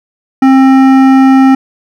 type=tone with hard clipping; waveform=sine; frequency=265.8 Hz; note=C4; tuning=27 cents sharp; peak=-4 dBFS; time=0.42-1.55 s; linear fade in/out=5 ms; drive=13 dB; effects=none